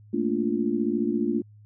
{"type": "chord", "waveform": "sine", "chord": "Bb major seventh", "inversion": "third", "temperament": "just", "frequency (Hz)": [218.5, 233.1, 291.4, 349.6], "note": ["A3", "Bb3", "D4", "F4"], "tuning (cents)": [-12, 0, -13, 2], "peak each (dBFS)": -28, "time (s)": [0.13, 1.42], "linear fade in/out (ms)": 10, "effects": ["added 105 Hz sine -48 dBFS peak until 1.65 s"]}